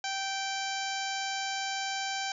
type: harmonic tone with a mistuned harmonic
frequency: 779 Hz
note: G5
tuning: 11 cents flat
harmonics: 1 / 2 / 3 / 4 / 5 / 6 / 7 / 8 / 9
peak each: -35 / -38 / -40 / -41 / -42 / -43 / -43 / -44 / -45 dBFS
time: 0.04-2.32 s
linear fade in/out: 2 ms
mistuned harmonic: 5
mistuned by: +26 cents
effects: none